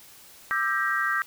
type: chord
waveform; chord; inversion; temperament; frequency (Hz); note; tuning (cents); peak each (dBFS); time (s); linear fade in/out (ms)
sine; E half-diminished seventh; third; just; 1186.7 / 1318.5 / 1582.2 / 1898.7; D6 / E6 / G6 / Bb6; +18 / 0 / +16 / +31; -30 / -30 / -26 / -29; 0.51-1.22; 0
effects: white hiss -50 dBFS RMS until 1.26 s